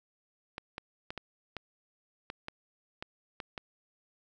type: clicks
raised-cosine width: 0.3 ms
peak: -22 dBFS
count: 10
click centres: 0.581 / 0.781 / 1.105 / 1.177 / 1.567 / 2.301 / 2.484 / 3.025 / 3.402 / 3.578 s
effects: none